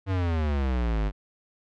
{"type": "exponential sweep", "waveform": "square", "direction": "down", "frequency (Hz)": [98.2, 49], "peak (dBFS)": -24, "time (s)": [0.06, 1.12], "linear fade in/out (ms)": 50, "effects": ["low-pass 3000 Hz 12 dB/octave"]}